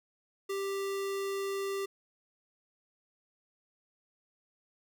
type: tone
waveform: square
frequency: 393.2 Hz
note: G4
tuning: 5 cents sharp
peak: -33 dBFS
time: 0.49-1.86 s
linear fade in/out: 10 ms
effects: none